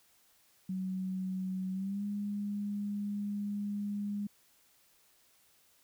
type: tone with pitch glide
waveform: sine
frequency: 187.4 to 204.4 Hz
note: F#3 to G#3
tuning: +22 to -27 cents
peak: -33 dBFS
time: 0.69-4.27 s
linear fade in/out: 5 ms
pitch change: +151 cents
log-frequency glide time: 1.72-2.04 s
effects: white hiss -67 dBFS RMS until 5.83 s